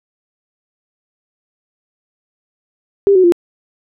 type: tone with pitch steps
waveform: sine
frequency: 398 / 371.3 / 346.5 Hz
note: G4 / F#4 / F4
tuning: +26 / +6 / -14 cents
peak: -6 dBFS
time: 3.07-3.322 s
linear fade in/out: 0 ms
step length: 84 ms
effects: none